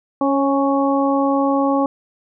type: harmonic tone with a mistuned harmonic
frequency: 277.2 Hz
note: C#4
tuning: in tune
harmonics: 1 / 2 / 3 / 4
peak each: -17 / -20 / -22 / -23 dBFS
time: 0.21-1.86 s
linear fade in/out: 2 ms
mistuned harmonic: 2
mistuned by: -19 cents
effects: none